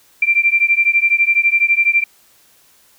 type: beating tone pair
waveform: sine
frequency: 2354 / 2366 Hz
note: D7 / D7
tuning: +3 / +12 cents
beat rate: 12 Hz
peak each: -14 dBFS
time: 0.22-2.04 s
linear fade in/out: 5 ms
effects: white hiss -52 dBFS RMS until 2.98 s